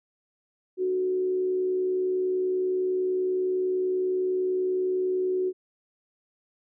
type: tone with frequency modulation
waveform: sine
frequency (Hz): 370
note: F#4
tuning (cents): 0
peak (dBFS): -23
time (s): 0.77-5.53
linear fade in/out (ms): 50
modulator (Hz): 70.7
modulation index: 0.25
effects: none